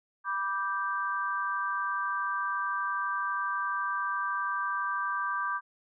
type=chord; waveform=sine; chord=G major; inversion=first; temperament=equal with one note detuned; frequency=982.1 / 1174.7 / 1568 Hz; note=B5 / D6 / G6; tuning=-10 / 0 / 0 cents; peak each=-36 / -31 / -33 dBFS; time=0.24-5.61 s; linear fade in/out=50 ms; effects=none